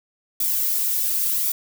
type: noise with flanger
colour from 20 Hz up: violet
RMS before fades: -22 dBFS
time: 0.4-1.52 s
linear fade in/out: 5 ms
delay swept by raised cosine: 0.85 to 2.75 ms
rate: 0.91 Hz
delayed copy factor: +0.55
effects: none